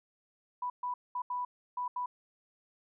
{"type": "tone bursts at uneven times", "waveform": "sine", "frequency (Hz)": 987.8, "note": "B5", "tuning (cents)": 0, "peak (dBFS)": -32, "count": 6, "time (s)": [[0.62, 0.7], [0.83, 0.94], [1.15, 1.22], [1.3, 1.45], [1.77, 1.88], [1.96, 2.06]], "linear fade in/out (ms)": 5, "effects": []}